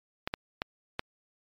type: clicks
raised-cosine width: 0.3 ms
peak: -14 dBFS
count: 4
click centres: 0.275 / 0.339 / 0.619 / 0.994 s
effects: MP3 64 kbps

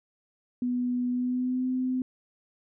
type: tone with pitch glide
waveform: sine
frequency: 246.9 to 255.8 Hz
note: B3 to C4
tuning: 0 to -39 cents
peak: -25 dBFS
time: 0.62-2.02 s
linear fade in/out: 2 ms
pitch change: +61 cents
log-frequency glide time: 1.1-1.67 s
effects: none

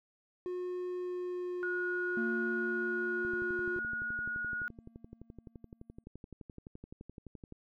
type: tone with pitch glide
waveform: triangle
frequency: 361 to 357.5 Hz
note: F#4 to F4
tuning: -43 to +41 cents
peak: -33 dBFS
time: 0.46-3.79 s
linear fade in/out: 0 ms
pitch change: -16 cents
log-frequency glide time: 0.9-1.74 s
type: tone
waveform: sine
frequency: 1448 Hz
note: F#6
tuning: 38 cents flat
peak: -34 dBFS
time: 1.63-4.68 s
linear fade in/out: 0 ms
type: tone with exponential decay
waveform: triangle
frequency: 229.1 Hz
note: A#3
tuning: 30 cents flat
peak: -31 dBFS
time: 2.17-6.04 s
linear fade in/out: 2 ms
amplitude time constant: 840 ms
type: click train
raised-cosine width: 3 ms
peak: -34 dBFS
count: 51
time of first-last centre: 3.25-7.524 s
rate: 11.7 Hz
effects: none

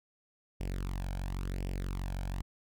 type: tone with flanger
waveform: sawtooth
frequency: 46.25 Hz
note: F#1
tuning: in tune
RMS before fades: -36 dBFS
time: 0.6-2.42 s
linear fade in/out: 10 ms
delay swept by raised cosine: 0.37 to 1.29 ms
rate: 0.94 Hz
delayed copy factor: +0.7
effects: none

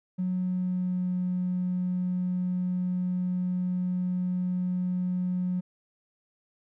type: tone with pitch glide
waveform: triangle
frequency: 183.1 to 181.21 Hz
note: F#3 to F#3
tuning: -18 to -36 cents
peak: -22 dBFS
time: 0.18-5.61 s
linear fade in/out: 20 ms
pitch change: -18 cents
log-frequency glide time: 0.3-1.14 s
effects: tanh soft clip ceiling -23 dBFS

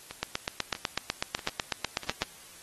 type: two click trains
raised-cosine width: 0.2 ms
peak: -10 / -21 dBFS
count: 17 / 4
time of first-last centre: 0.23-2.22 / 0.11-2.033 s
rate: 8.04 / 1.56 Hz
effects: white hiss -51 dBFS RMS until 2.62 s + AAC 32 kbps

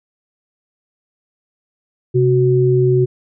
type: tone pair together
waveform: sine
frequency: 130.57 / 370 Hz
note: C3 / F#4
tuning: -3 / 0 cents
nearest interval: octave + tritone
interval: 1803 cents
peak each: -13 dBFS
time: 2.14-3.06 s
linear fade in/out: 20 ms
effects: none

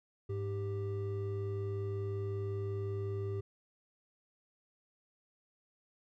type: tone pair together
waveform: triangle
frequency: 102.5 / 393 Hz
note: G#2 / G4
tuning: -22 / +4 cents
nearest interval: octave + major seventh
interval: 2326 cents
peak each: -34 / -37 dBFS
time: 0.29-3.41 s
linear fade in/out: 10 ms
effects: none

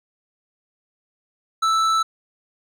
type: tone with hard clipping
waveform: sine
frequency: 1318.5 Hz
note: E6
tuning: in tune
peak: -18 dBFS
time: 1.62-2.03 s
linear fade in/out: 10 ms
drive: 10 dB
effects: none

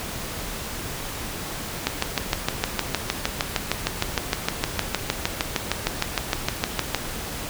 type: click train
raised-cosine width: 0.2 ms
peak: -3 dBFS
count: 34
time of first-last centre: 1.87-6.947 s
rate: 6.5 Hz
effects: pink hiss -32 dBFS RMS until 7.49 s

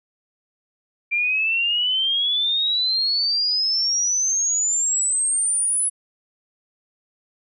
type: exponential sweep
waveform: sine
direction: up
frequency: 2365 to 10270 Hz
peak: -18 dBFS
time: 1.11-5.9 s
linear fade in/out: 20 ms
effects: none

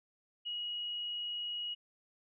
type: tone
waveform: sine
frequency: 2900 Hz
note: F#7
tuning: 35 cents flat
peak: -36 dBFS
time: 0.45-1.75 s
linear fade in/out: 20 ms
effects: none

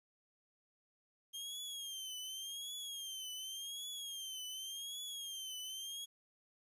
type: tone with vibrato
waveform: sawtooth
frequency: 3195 Hz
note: G7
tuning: 32 cents sharp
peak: -40 dBFS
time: 1.33-6.06 s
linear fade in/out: 20 ms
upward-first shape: triangle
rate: 0.88 Hz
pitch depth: 120 cents each way
effects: resampled to 32000 Hz + 12-bit

